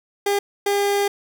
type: tone bursts at uneven times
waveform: 30% pulse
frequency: 403.5 Hz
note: G#4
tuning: 50 cents flat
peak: -15 dBFS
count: 2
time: 0.26-0.39 / 0.66-1.08 s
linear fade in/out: 5 ms
effects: none